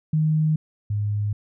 sine tone pair in turn, 155.56 / 103.82 Hz, D#3 / G#2, 0 / 0 cents, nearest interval perfect fifth, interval 700 cents, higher first, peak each -17 / -21 dBFS, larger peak first, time 0.13-0.56 / 0.9-1.33 s, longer neither, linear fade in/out 5 ms, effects none

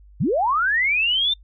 sine linear sweep, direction up, 99.3 to 3633 Hz, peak -17 dBFS, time 0.2-1.34 s, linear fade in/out 10 ms, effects noise-tail reverb RT60 0.1 s tail -25 dB re dry + added 50 Hz sine -45 dBFS peak until 1.43 s

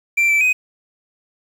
triangle tone with pitch steps, 2353 / 2326 / 2507 Hz, D7 / D7 / D#7, +3 / -17 / +12 cents, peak -11 dBFS, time 0.17-0.53 s, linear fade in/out 10 ms, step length 120 ms, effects 7-bit

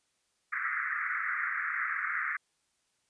white band-pass noise, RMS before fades -33 dBFS, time 0.52-2.37 s, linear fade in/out 10 ms, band 1200 to 2100 Hz, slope 96 dB/octave, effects white hiss -75 dBFS RMS until 3.09 s + resampled to 22050 Hz

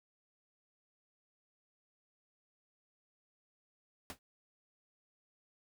pink noise with exponential decay, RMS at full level -40 dBFS, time 4.1-4.19 s, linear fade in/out 1 ms, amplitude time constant 18 ms, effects none

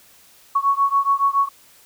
sine beating tone pair, 1108.7 / 1115.8 Hz, C#6 / C#6, 0 / +11 cents, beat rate 7.1 Hz, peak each -18 / -19 dBFS, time 0.55-1.49 s, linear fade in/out 10 ms, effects white hiss -51 dBFS RMS until 1.85 s

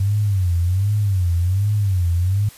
sine tone with vibrato, 94.7 Hz, F#2, 41 cents sharp, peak -15 dBFS, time 0-2.49 s, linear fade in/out 5 ms, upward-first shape sine, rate 1.3 Hz, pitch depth 180 cents each way, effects white hiss -44 dBFS RMS until 2.57 s + resampled to 32000 Hz

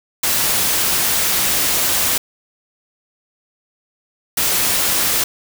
white noise bursts at uneven times, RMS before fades -17 dBFS, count 2, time 0.23-2.18 / 4.37-5.24 s, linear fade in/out 5 ms, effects none

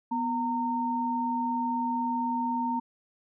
sine tone pair together, 246.2 / 918 Hz, B3 / A#5, -5 / -27 cents, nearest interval octave + major seventh, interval 2278 cents, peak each -30 / -28 dBFS, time 0.11-2.8 s, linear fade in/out 10 ms, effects none

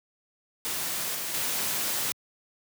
white noise with level steps, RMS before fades -31 / -33 / -29 dBFS, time 0.65-2.12 s, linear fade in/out 0 ms, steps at 1.15 / 1.34 s, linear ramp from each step 2 ms, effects high-pass 100 Hz 12 dB/octave

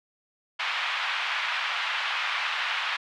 white band-pass noise, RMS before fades -29 dBFS, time 0.59-2.97 s, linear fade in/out 10 ms, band 890 to 3100 Hz, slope 24 dB/octave, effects none

